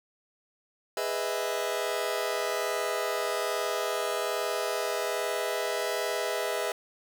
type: chord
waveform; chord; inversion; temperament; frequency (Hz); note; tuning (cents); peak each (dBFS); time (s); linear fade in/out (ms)
sawtooth; E major seventh; first; just; 412 / 494.4 / 618.1 / 659.3; G#4 / B4 / D#5 / E5; -14 / +2 / -12 / 0; -30; 0.97-6.72; 2
effects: none